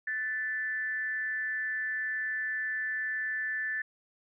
sine tone with frequency modulation, 1759 Hz, A6, 1 cent flat, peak -30 dBFS, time 0.07-3.82 s, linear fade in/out 5 ms, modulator 248 Hz, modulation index 0.39, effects none

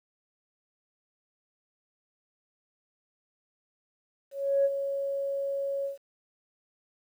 sine tone with ADSR envelope, 554.4 Hz, C#5, in tune, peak -19 dBFS, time 4.31-5.98 s, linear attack 340 ms, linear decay 39 ms, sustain -9 dB, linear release 130 ms, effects tanh soft clip ceiling -15 dBFS + 10-bit

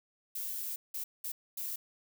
violet noise bursts at uneven times, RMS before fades -38 dBFS, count 4, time 0.35-0.76 / 0.94-1.04 / 1.24-1.32 / 1.57-1.76 s, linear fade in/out 5 ms, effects none

